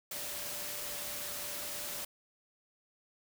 sine tone in noise, 587.3 Hz, D5, in tune, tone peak -51 dBFS, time 0.11-2.05 s, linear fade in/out 5 ms, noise white, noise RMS -40 dBFS, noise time 0.11-2.05 s, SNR -14 dB, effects none

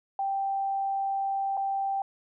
sine tone with dropouts, 784 Hz, G5, in tune, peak -26 dBFS, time 0.19-2.02 s, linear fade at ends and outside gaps 2 ms, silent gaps 1.57-1.574 s, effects none

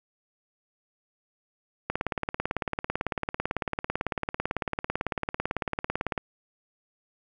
click train, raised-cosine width 0.5 ms, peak -12 dBFS, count 78, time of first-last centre 1.9-6.178 s, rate 18 Hz, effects none

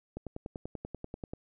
click train, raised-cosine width 2 ms, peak -25 dBFS, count 13, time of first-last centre 0.17-1.335 s, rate 10.3 Hz, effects none

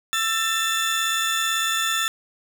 30% pulse tone cluster, 1333 / 1786 / 3494 Hz, E6 / A6 / A7, +19 / +25 / -13 cents, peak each -23 dBFS, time 0.13-2.08 s, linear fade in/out 0 ms, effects none

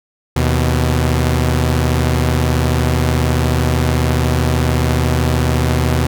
sawtooth tone pair together, 78.6 / 124.77 Hz, D#2 / B2, +18 / +18 cents, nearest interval minor sixth, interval 800 cents, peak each -11 / -12 dBFS, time 0.36-6.07 s, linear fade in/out 5 ms, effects none

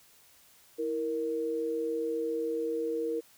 sine tone pair together, 325.8 / 466.4 Hz, E4 / A#4, -20 / +1 cents, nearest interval tritone, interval 621 cents, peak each -35 / -30 dBFS, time 0.78-3.21 s, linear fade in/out 20 ms, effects white hiss -60 dBFS RMS until 3.37 s

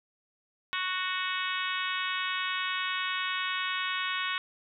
harmonic tone, 370 Hz, F#4, in tune, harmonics 3 / 4 / 5 / 6 / 7 / 8 / 9 / 10, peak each -35 / -36 / -37 / -38 / -38 / -39 / -40 / -40 dBFS, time 0.73-4.38 s, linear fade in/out 0 ms, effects none

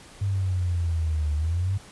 sine exponential two-way sweep, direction down then up, 100.5 to 74 to 100.5 Hz, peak -22 dBFS, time 0.21-1.78 s, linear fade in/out 10 ms, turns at 1.34 s, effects pink hiss -48 dBFS RMS until 1.91 s + resampled to 24000 Hz

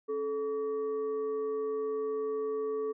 sine tone with frequency modulation, 434 Hz, A4, 24 cents flat, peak -30 dBFS, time 0.08-2.93 s, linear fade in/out 20 ms, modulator 707 Hz, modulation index 0.4, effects none

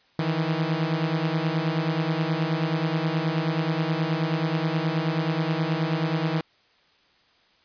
sawtooth beating tone pair, 155.56 / 164.96 Hz, D#3 / E3, 0 / +2 cents, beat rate 9.4 Hz, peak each -22 dBFS, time 0.19-6.41 s, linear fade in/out 2 ms, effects white hiss -61 dBFS RMS until 7.64 s + resampled to 11025 Hz

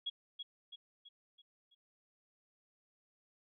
sine tone with echo, 3322 Hz, G#7, in tune, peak -35 dBFS, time 0.06-0.1 s, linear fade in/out 10 ms, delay 330 ms, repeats 5, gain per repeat -6 dB, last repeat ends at 1.75 s, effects none

